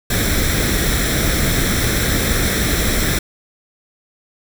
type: noise with comb filter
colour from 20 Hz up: pink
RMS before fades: -17 dBFS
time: 0.1-3.19 s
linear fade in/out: 5 ms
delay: 0.53 ms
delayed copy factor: +0.65
effects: none